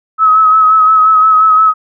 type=tone with vibrato; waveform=sine; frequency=1283 Hz; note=E6; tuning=47 cents flat; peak=-4 dBFS; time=0.18-1.74 s; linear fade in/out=50 ms; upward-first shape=sine; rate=5.7 Hz; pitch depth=30 cents each way; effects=none